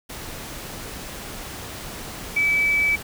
sine tone in noise, 2300 Hz, D7, 37 cents flat, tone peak -17 dBFS, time 2.36-2.96 s, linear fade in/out 10 ms, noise pink, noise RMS -35 dBFS, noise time 0.09-3.03 s, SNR +15 dB, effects none

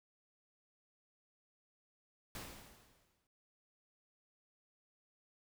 pink noise with exponential decay, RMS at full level -45 dBFS, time 2.35-3.27 s, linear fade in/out 1 ms, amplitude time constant 200 ms, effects noise-tail reverb RT60 0.7 s tail -26 dB re dry

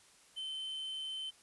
triangle tone, 3076 Hz, G7, 33 cents flat, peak -37 dBFS, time 0.36-1.31 s, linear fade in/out 20 ms, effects white hiss -63 dBFS RMS until 1.42 s + resampled to 24000 Hz

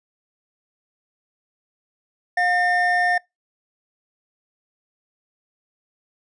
triangle tone pair together, 713.7 / 1810 Hz, F5 / A6, +37 / +48 cents, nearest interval octave + major third, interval 1611 cents, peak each -18 dBFS, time 2.37-3.18 s, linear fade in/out 5 ms, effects noise-tail reverb RT60 0.2 s tail -26 dB re dry + resampled to 22050 Hz

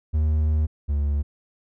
triangle tone pair in turn, 77 / 72.2 Hz, D#2 / D2, -17 / -29 cents, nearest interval minor second, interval 112 cents, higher first, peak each -16 / -18 dBFS, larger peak first, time 0.13-0.67 / 0.88-1.23 s, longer first, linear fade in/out 20 ms, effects none

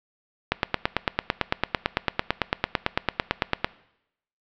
click train, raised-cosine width 0.3 ms, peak -3 dBFS, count 29, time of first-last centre 0.52-3.645 s, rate 8.96 Hz, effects noise-tail reverb RT60 0.8 s tail -20 dB re dry + low-pass 4000 Hz 12 dB/octave

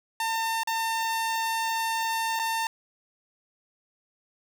sawtooth tone with dropouts, 903 Hz, A5, 45 cents sharp, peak -22 dBFS, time 0.2-2.67 s, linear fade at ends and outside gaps 2 ms, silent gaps 0.634-0.673 / 2.392-2.396 s, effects none

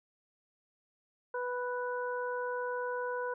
harmonic tone, 493.9 Hz, B4, in tune, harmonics 1 / 2 / 3, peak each -35 / -38 / -40 dBFS, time 1.34-3.34 s, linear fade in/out 5 ms, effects none

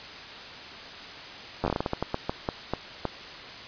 slowing click train, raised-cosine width 1 ms, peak -12 dBFS, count 16, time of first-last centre 1.64-3.053 s, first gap 10 ms, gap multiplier 1.28, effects white hiss -41 dBFS RMS until 3.67 s + resampled to 11025 Hz

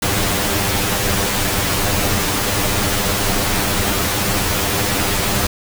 pink noise with comb filter, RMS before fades -18 dBFS, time 0.02-5.47 s, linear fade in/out 5 ms, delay 10 ms, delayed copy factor +1, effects none

